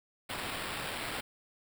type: noise with sample-and-hold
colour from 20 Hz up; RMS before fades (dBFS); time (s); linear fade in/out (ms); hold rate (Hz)
white; -38; 0.29-1.21; 10; 6300
effects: none